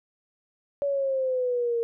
sine exponential sweep, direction down, 570 to 461.2 Hz, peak -23 dBFS, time 0.82-1.83 s, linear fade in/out 0 ms, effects none

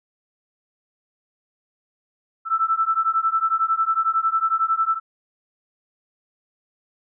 sine beating tone pair, 1318.5 / 1329.5 Hz, E6 / E6, 0 / +14 cents, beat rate 11 Hz, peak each -21 dBFS, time 2.45-5 s, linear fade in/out 50 ms, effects none

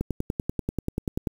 click train, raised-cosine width 3 ms, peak -13 dBFS, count 14, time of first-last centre 0.01-1.272 s, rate 10.3 Hz, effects 7-bit

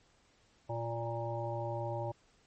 harmonic tone, 116.54 Hz, A#2, in tune, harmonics 1 / 3 / 5 / 7 / 8, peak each -38 / -43 / -39 / -42 / -44 dBFS, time 0.69-2.12 s, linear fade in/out 10 ms, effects pink hiss -68 dBFS RMS until 2.46 s + MP3 32 kbps

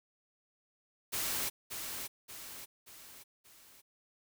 white noise with echo, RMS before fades -35 dBFS, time 1.12-1.5 s, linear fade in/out 20 ms, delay 580 ms, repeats 4, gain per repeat -6 dB, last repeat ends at 3.82 s, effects none

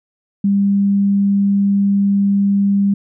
sine tone, 199.4 Hz, G3, 30 cents sharp, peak -11 dBFS, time 0.44-2.94 s, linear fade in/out 5 ms, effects none

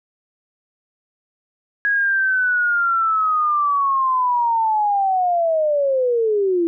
sine linear sweep, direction down, 1661.2 to 329.6 Hz, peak -15 dBFS, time 1.85-6.67 s, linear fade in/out 0 ms, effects none

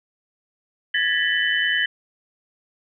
sine tone cluster, 1675 / 1785 / 1948 / 3018 Hz, G#6 / A6 / B6 / F#7, +14 / +24 / -24 / +34 cents, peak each -24 dBFS, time 0.94-1.86 s, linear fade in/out 5 ms, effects none

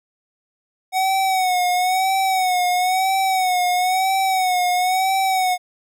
square tone with vibrato, 744 Hz, F#5, 9 cents sharp, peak -17 dBFS, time 0.92-5.58 s, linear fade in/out 50 ms, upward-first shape sine, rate 1 Hz, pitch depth 61 cents each way, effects none

